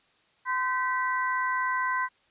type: tone cluster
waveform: sine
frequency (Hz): 1024 / 1537 / 1960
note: C6 / G6 / B6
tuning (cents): -38 / -35 / -14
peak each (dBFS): -27 / -31 / -32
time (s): 0.45-2.09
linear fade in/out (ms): 50
effects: white hiss -65 dBFS RMS until 2.3 s + resampled to 8000 Hz